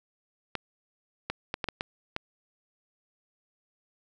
clicks, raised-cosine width 0.3 ms, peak -14 dBFS, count 7, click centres 0.553 / 1.3 / 1.541 / 1.642 / 1.687 / 1.809 / 2.164 s, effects none

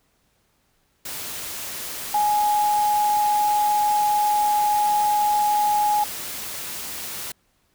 sine tone in noise, 835 Hz, G#5, 9 cents sharp, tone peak -17 dBFS, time 2.14-6.04 s, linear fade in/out 5 ms, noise white, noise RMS -32 dBFS, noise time 1.05-7.32 s, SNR +12 dB, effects pink hiss -66 dBFS RMS until 7.74 s

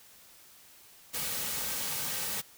white noise with comb filter, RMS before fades -34 dBFS, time 1.13-2.42 s, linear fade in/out 20 ms, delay 2.9 ms, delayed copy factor -0.5, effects white hiss -56 dBFS RMS until 2.57 s

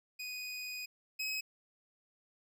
25% pulse tone pair in turn, 2489 / 2547 Hz, D#7 / D#7, 0 / +40 cents, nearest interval unison, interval 40 cents, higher second, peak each -36 / -31 dBFS, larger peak second, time 0.19-0.86 / 1.19-1.41 s, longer first, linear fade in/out 10 ms, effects none

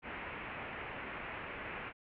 white low-pass noise, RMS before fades -44 dBFS, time 0.02-1.93 s, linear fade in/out 50 ms, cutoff 2600 Hz, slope 48 dB/octave, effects none

